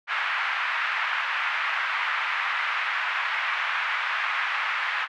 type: band-pass noise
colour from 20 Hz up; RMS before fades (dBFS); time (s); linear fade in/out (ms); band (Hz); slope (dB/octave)
white; -27; 0.07-5.08; 50; 1000 to 2300; 24
effects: none